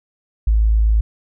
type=tone; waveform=sine; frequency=54.2 Hz; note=A1; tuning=25 cents flat; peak=-11 dBFS; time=0.47-1.01 s; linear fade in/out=5 ms; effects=none